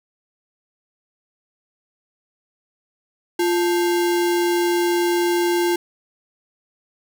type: tone with sample-and-hold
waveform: sine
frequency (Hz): 348.1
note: F4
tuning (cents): -6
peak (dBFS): -16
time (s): 3.39-5.76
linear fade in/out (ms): 5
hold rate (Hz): 1225
effects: none